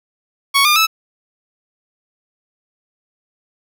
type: tone with pitch steps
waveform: 15% pulse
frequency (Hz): 1112 / 1205.7 / 1307.2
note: C#6 / D6 / E6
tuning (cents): +5 / +45 / -15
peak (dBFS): -4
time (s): 0.54-0.87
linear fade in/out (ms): 20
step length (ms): 110
effects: none